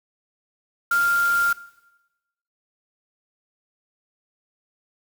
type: tone in noise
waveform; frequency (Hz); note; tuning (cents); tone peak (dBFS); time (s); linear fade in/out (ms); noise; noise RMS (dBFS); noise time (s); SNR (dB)
sine; 1395; F6; -2; -17; 0.91-1.53; 5; white; -34; 0.91-1.53; +14
effects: noise-tail reverb RT60 1.0 s tail -18 dB re dry